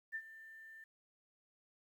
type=tone with ADSR envelope; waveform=sine; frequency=1786 Hz; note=A6; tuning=25 cents sharp; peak=-37 dBFS; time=0.12-0.84 s; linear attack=31 ms; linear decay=61 ms; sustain=-15 dB; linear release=3 ms; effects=12-bit